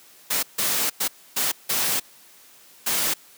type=noise bursts at uneven times; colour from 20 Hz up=white; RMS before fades=-23 dBFS; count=6; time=0.3-0.43 / 0.58-0.9 / 1-1.08 / 1.36-1.52 / 1.69-2 / 2.86-3.14 s; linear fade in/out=10 ms; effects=white hiss -51 dBFS RMS until 3.37 s + high-pass 150 Hz 12 dB/octave